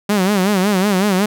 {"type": "tone with vibrato", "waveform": "sawtooth", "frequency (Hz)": 196, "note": "G3", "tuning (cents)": 0, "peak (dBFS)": -9, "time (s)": [0.09, 1.26], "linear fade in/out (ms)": 5, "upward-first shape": "sine", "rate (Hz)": 5.4, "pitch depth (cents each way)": 130, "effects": []}